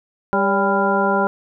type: harmonic tone with a mistuned harmonic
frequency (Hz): 198.8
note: G3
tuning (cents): +25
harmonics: 1 / 2 / 3 / 4 / 5 / 7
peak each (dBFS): -22 / -22 / -22 / -22 / -22 / -22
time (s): 0.33-1.27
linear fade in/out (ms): 0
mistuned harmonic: 3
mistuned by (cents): -61
effects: none